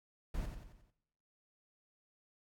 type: noise with echo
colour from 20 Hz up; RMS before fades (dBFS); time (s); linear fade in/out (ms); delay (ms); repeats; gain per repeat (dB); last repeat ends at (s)
brown; -38; 0.34-0.46; 5; 89; 5; -6; 0.905
effects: noise-tail reverb RT60 0.8 s tail -17 dB re dry + AAC 64 kbps